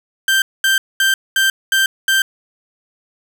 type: tone bursts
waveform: 30% pulse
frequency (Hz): 1568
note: G6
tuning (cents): 0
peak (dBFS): -9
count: 6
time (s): 0.28-2.22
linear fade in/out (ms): 2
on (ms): 140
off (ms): 220
effects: none